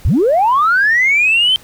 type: linear sweep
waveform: sine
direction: up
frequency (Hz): 44.37 to 3136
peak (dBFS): -8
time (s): 0.05-1.56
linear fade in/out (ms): 0
effects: tanh soft clip ceiling -5 dBFS + pink hiss -42 dBFS RMS until 1.63 s